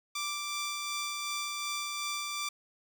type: tone with tremolo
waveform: 10% pulse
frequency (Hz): 1174.7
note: D6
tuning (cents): 0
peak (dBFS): -24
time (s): 0.15-2.49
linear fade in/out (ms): 5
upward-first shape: sine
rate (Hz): 2.7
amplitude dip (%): 25
effects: none